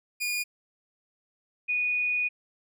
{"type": "tone pair in turn", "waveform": ["sawtooth", "sine"], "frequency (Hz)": [2437, 2468], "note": ["D#7", "D#7"], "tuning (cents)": [-37, -15], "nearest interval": "unison", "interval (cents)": 22, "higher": "second", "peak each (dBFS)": -24, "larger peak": "neither", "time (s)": [[0.2, 0.44], [1.68, 2.29]], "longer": "second", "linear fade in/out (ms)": 20, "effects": []}